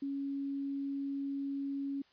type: tone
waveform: sine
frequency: 277.5 Hz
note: C#4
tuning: 2 cents sharp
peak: -34 dBFS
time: 0.02-2.02 s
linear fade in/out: 5 ms
effects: white hiss -67 dBFS RMS until 2.12 s + resampled to 11025 Hz